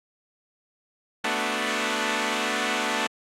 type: chord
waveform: 5% pulse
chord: B minor seventh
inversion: third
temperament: equal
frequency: 220 / 246.9 / 293.7 / 370 Hz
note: A3 / B3 / D4 / F#4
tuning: 0 / 0 / 0 / 0 cents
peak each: -17 / -18 / -18 / -22 dBFS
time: 1.24-3.07 s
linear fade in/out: 5 ms
effects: low-pass 8000 Hz 12 dB/octave + Opus 48 kbps